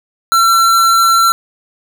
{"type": "tone", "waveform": "square", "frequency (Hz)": 1352, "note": "E6", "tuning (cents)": 43, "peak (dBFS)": -8, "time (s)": [0.32, 1.32], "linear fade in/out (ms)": 0, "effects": []}